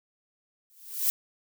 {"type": "noise with exponential growth", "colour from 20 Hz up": "violet", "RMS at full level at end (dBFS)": -22, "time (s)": [0.7, 1.1], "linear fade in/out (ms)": 0, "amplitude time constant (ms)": 85, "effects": []}